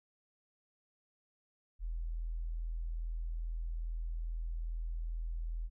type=tone; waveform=sine; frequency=41.2 Hz; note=E1; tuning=in tune; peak=-35 dBFS; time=1.79-5.7 s; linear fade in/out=50 ms; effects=none